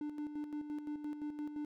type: tone with tremolo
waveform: triangle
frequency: 297.4 Hz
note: D4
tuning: 22 cents sharp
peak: -35 dBFS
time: 0.01-1.65 s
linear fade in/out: 2 ms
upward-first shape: square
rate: 5.8 Hz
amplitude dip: 55%
effects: none